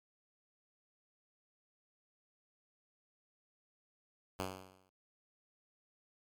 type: tone with exponential decay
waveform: 5% pulse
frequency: 94 Hz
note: F#2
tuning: 28 cents sharp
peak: -24 dBFS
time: 4.39-4.9 s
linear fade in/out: 5 ms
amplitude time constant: 110 ms
effects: MP3 96 kbps